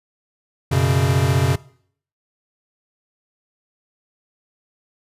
square chord, F# suspended fourth, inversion none, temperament equal, 92.5 / 123.47 / 138.59 Hz, F#2 / B2 / C#3, 0 / 0 / 0 cents, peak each -21 / -21 / -19 dBFS, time 0.71-1.56 s, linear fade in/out 10 ms, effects noise-tail reverb RT60 0.6 s tail -21 dB re dry + resampled to 32000 Hz

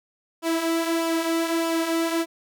sawtooth tone with flanger, 330 Hz, E4, 2 cents sharp, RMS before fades -24 dBFS, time 0.42-2.26 s, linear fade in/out 50 ms, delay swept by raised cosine 0.48 to 4.28 ms, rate 1.6 Hz, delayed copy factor -0.5, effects none

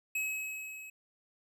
square tone with level ramp, 2562 Hz, E7, 50 cents flat, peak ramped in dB -31 to -46 dBFS, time 0.15-0.9 s, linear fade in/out 5 ms, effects none

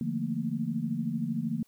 sine chord, Bb major seventh, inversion first, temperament equal with one note detuned, 146.83 / 172.11 / 220 / 233.1 Hz, D3 / F3 / A3 / Bb3, 0 / -25 / 0 / 0 cents, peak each -36 / -35 / -34 / -32 dBFS, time 0.01-1.63 s, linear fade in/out 2 ms, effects white hiss -67 dBFS RMS until 1.67 s

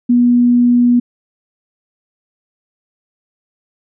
sine tone, 242.7 Hz, B3, 30 cents flat, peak -7 dBFS, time 0.09-1 s, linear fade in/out 10 ms, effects none

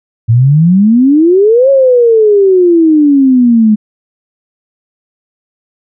sine exponential two-way sweep, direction up then down, 110 to 554.4 to 209.5 Hz, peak -3 dBFS, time 0.28-3.76 s, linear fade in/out 20 ms, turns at 1.7 s, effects none

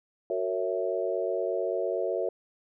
sine chord, F# dominant seventh, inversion none, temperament equal with one note detuned, 370 / 458.7 / 554.4 / 659.3 Hz, F#4 / A#4 / C#5 / E5, 0 / -28 / 0 / 0 cents, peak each -32 dBFS, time 0.3-2.29 s, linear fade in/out 2 ms, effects none

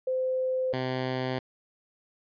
sine / 10% pulse tone pair in turn, 516 / 129 Hz, C5 / C3, -24 / -24 cents, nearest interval 2 octaves, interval 2400 cents, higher first, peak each -25 / -20 dBFS, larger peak second, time 0.07-0.73 / 0.73-1.39 s, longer neither, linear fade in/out 5 ms, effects resampled to 11025 Hz

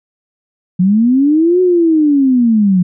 sine linear two-way sweep, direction up then down, 174.61 to 370 to 174.61 Hz, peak -7 dBFS, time 0.79-2.83 s, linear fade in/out 10 ms, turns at 1.61 s, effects none

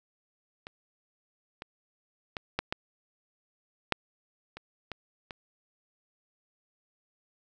clicks, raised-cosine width 0.3 ms, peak -25 / -23 / -18 / -12 / -14 / -8 / -26 / -21 / -23 dBFS, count 9, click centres 0.669 / 1.621 / 2.368 / 2.59 / 2.725 / 3.923 / 4.57 / 4.917 / 5.308 s, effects none

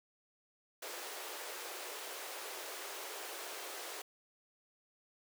pink high-pass noise, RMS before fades -45 dBFS, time 0.82-4.02 s, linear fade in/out 5 ms, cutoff 360 Hz, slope 48 dB/octave, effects none

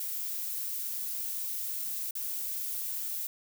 violet noise with dropouts, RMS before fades -35 dBFS, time 0-3.27 s, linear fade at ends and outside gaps 2 ms, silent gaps 2.109-2.153 s, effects none

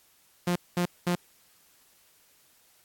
sawtooth tone bursts, 176.3 Hz, F3, 17 cents sharp, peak -20 dBFS, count 3, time 0.47-1.154 s, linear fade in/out 5 ms, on 88 ms, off 210 ms, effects white hiss -62 dBFS RMS until 2.84 s + AAC 64 kbps

